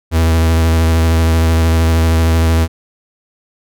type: tone with vibrato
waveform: 45% pulse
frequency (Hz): 81.6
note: E2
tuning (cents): -17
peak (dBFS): -9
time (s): 0.11-2.68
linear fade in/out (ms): 50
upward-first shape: sine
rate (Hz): 13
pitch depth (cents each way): 27
effects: none